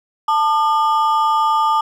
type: ring-modulated tone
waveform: triangle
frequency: 1046.5 Hz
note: C6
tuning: in tune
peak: -8 dBFS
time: 0.28-1.81 s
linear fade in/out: 5 ms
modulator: 162 Hz
effects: none